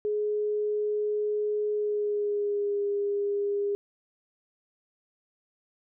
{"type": "tone with pitch glide", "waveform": "sine", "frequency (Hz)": [420, 405.7], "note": ["G#4", "G#4"], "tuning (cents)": [19, -41], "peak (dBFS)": -25, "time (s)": [0.05, 3.75], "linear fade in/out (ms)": 0, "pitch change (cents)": -60, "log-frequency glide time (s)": [1.73, 2.83], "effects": []}